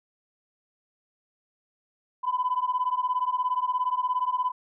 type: beating tone pair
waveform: sine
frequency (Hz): 995 / 1012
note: B5 / B5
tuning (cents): +13 / +42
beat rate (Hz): 17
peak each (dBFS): -26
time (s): 2.23-4.52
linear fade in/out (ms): 20
effects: tanh soft clip ceiling -17 dBFS